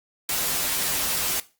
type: noise with comb filter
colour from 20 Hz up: white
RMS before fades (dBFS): -25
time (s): 0.29-1.4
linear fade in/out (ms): 2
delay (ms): 9.1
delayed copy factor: -0.65
effects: noise-tail reverb RT60 0.3 s tail -17 dB re dry + Opus 48 kbps